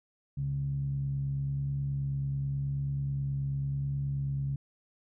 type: tone with low-pass filter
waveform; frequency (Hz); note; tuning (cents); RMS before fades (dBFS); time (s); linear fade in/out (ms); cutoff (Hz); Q
15% pulse; 69.3; C#2; 0; -32; 0.37-4.56; 5; 140; 5.9
effects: none